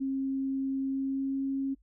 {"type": "tone with pitch glide", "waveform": "sine", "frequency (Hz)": [269, 271.3], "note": ["C4", "C#4"], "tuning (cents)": [48, -37], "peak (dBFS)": -28, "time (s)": [0, 1.75], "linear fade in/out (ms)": 20, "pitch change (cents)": 15, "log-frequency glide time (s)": [0.85, 1.42], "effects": ["noise-tail reverb RT60 0.1 s tail -24 dB re dry", "added 50 Hz sine -61 dBFS peak until 1.82 s"]}